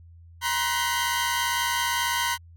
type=tone cluster; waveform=sawtooth; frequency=950 / 1050 / 1505 / 2022 / 3155 Hz; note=A#5 / C6 / F#6 / B6 / G7; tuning=+33 / +6 / +29 / +40 / +10 cents; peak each=-23 / -28 / -27 / -29 / -30 dBFS; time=0.41-2.38 s; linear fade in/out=50 ms; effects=added 84 Hz sine -46 dBFS peak until 2.56 s